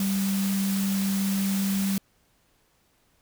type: tone in noise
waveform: sine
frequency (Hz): 195.4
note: G3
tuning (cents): -5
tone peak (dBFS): -23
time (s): 0-1.98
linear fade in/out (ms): 2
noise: white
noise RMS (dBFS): -34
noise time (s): 0-1.98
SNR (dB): +8
effects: pink hiss -66 dBFS RMS until 3.21 s